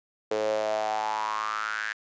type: tone with high-pass filter sweep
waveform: sawtooth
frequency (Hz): 107.8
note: A2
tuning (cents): -35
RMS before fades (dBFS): -29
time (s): 0.31-1.93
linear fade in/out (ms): 5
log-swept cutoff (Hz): 460 to 1700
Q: 7.2
effects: resampled to 16000 Hz